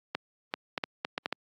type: clicks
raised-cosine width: 0.3 ms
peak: -13 dBFS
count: 8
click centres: 0.15 / 0.539 / 0.778 / 0.838 / 1.049 / 1.179 / 1.259 / 1.326 s
effects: high-pass 200 Hz 12 dB/octave + AAC 64 kbps